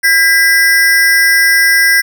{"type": "ring-modulated tone", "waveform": "square", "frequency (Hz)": 1800, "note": "A6", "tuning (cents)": 39, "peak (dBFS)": -4, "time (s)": [0.03, 2.02], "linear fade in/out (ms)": 20, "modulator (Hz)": 185, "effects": []}